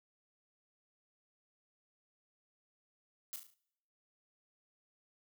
blue noise with echo, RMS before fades -42 dBFS, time 3.33-3.36 s, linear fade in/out 0 ms, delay 36 ms, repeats 5, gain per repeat -6 dB, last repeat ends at 3.54 s, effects noise-tail reverb RT60 0.8 s tail -24 dB re dry

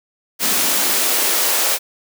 white noise with high-pass filter sweep, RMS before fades -17 dBFS, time 0.39-1.79 s, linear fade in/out 50 ms, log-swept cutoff 200 to 540 Hz, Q 1.5, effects none

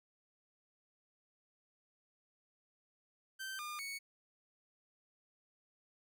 sawtooth tone with pitch steps, 1553 / 1208 / 2222 Hz, G6 / D6 / C#7, -17 / +48 / +4 cents, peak -38 dBFS, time 3.39-3.99 s, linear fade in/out 20 ms, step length 200 ms, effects none

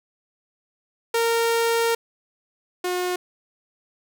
sawtooth tone pair in turn, 461.7 / 360.6 Hz, A#4 / F#4, -17 / -45 cents, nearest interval major third, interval 428 cents, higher first, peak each -15 / -19 dBFS, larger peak first, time 1.14-1.95 / 2.84-3.16 s, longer first, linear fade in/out 5 ms, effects none

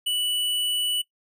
square tone, 2960 Hz, F#7, in tune, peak -23 dBFS, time 0.06-1.02 s, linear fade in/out 10 ms, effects noise-tail reverb RT60 0.1 s tail -20 dB re dry

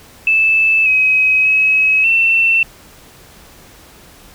sine tone with pitch steps, 2629 / 2538 / 2559 / 2688 Hz, E7 / D#7 / D#7 / E7, -5 / +34 / +48 / +33 cents, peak -9 dBFS, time 0.27-2.63 s, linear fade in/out 2 ms, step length 590 ms, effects pink hiss -42 dBFS RMS until 4.34 s

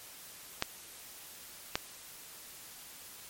clicks, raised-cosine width 0.2 ms, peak -11 dBFS, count 2, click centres 0.624 / 1.755 s, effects white hiss -50 dBFS RMS until 3.29 s + MP3 64 kbps

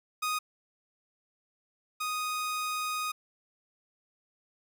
sawtooth tone pair in turn, 1244.5 / 1244.5 Hz, D#6 / D#6, 0 / 0 cents, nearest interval unison, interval 0 cents, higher neither, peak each -25 / -27 dBFS, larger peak first, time 0.22-0.39 / 2-3.12 s, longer second, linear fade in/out 10 ms, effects none

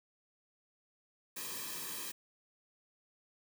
white noise with comb filter, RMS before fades -42 dBFS, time 1.36-2.12 s, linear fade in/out 10 ms, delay 1.4 ms, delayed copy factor -0.95, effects none

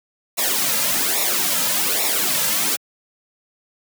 white noise with flanger, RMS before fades -20 dBFS, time 0.37-2.77 s, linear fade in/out 20 ms, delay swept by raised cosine 0.64 to 2.74 ms, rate 1.2 Hz, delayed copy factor -0.75, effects high-pass 150 Hz 12 dB/octave

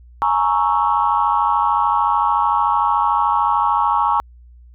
sine chord, A# half-diminished seventh, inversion third, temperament equal with one note detuned, 838.8 / 932.3 / 1108.7 / 1318.5 Hz, G#5 / A#5 / C#6 / E6, +17 / 0 / 0 / 0 cents, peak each -19 / -18 / -18 / -23 dBFS, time 0.22-4.2 s, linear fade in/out 0 ms, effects tanh soft clip ceiling -4 dBFS + added 60 Hz sine -41 dBFS peak until 4.74 s

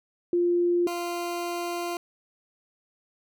sine / 20% pulse tone pair in turn, 349.2 / 347 Hz, F4 / F4, 0 / -11 cents, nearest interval unison, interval 11 cents, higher first, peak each -20 / -24 dBFS, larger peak first, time 0.33-0.87 / 0.87-1.97 s, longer second, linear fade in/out 2 ms, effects none

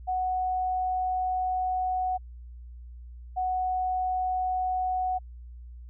sine tone pair in turn, 740 / 740 Hz, F#5 / F#5, 0 / 0 cents, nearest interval unison, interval 0 cents, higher neither, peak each -25 dBFS, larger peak neither, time 0.07-2.18 / 3.36-5.19 s, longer first, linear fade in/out 20 ms, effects added 60 Hz sine -41 dBFS peak until 5.89 s

